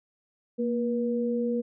sine tone pair together, 234.3 / 481.8 Hz, A#3 / B4, +9 / -43 cents, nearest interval octave, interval 1248 cents, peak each -27 / -28 dBFS, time 0.58-1.62 s, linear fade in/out 20 ms, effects none

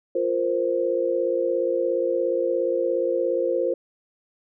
sine chord, F suspended fourth, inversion none, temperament equal, 349.2 / 466.2 / 523.3 Hz, F4 / Bb4 / C5, 0 / 0 / 0 cents, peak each -26 / -26 / -23 dBFS, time 0.15-3.74 s, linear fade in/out 5 ms, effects none

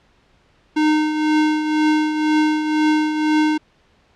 square tone with tremolo, 306.9 Hz, D#4, 24 cents flat, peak -13 dBFS, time 0.76-3.58 s, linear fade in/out 10 ms, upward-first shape triangle, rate 2 Hz, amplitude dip 60%, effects pink hiss -57 dBFS RMS until 4.15 s + low-pass 4000 Hz 12 dB/octave

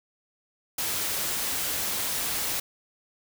white noise, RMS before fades -29 dBFS, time 0.78-2.6 s, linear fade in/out 5 ms, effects none

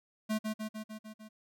square tone with echo, 216.4 Hz, A3, 29 cents flat, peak -30 dBFS, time 0.29-0.39 s, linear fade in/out 20 ms, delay 150 ms, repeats 6, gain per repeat -3 dB, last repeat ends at 1.29 s, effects none

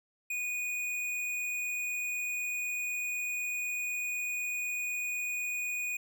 sine tone with hard clipping, 2468 Hz, D#7, 15 cents flat, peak -33 dBFS, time 0.3-5.97 s, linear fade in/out 5 ms, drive 18 dB, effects none

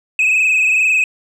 sine tone with frequency modulation, 2550 Hz, D#7, 42 cents sharp, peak -8 dBFS, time 0.19-1.04 s, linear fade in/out 2 ms, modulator 22.3 Hz, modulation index 3.5, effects tanh soft clip ceiling -10 dBFS

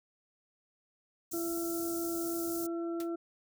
white band-stop noise, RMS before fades -41 dBFS, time 1.31-2.67 s, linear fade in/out 10 ms, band 270 to 5700 Hz, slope 24 dB/octave
harmonic tone, 337 Hz, E4, 38 cents sharp, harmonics 1 / 2 / 4, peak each -33 / -44 / -48 dBFS, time 1.33-3.16 s, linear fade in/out 10 ms
white noise with exponential decay, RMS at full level -42 dBFS, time 3-3.1 s, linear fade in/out 1 ms, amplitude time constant 20 ms
effects none

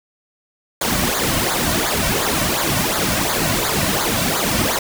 pink noise with flanger, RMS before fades -19 dBFS, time 0.81-4.79 s, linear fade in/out 5 ms, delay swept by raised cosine 0.35 to 2.45 ms, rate 2.8 Hz, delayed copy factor -0.8, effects none

